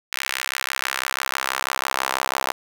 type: tone with high-pass filter sweep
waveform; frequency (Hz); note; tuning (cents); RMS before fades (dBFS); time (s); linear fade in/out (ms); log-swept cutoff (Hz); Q
sawtooth; 66.1; C2; +18; -26; 0.12-2.52; 10; 2000 to 860; 1.5
effects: 7-bit